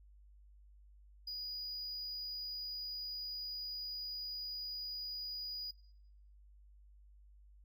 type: tone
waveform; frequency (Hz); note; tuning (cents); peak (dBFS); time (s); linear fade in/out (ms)
triangle; 4915; D#8; -22; -39; 1.27-5.71; 5
effects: noise-tail reverb RT60 0.7 s tail -18 dB re dry + added 50 Hz sine -58 dBFS peak until 7.64 s